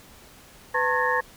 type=tone cluster; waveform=sine; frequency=501 / 900 / 1084 / 1688 / 1833 Hz; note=B4 / A5 / C#6 / G#6 / A#6; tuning=+25 / +39 / -39 / +28 / -30 cents; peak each=-27 dBFS; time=0.74-1.21 s; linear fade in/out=10 ms; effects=pink hiss -50 dBFS RMS until 1.36 s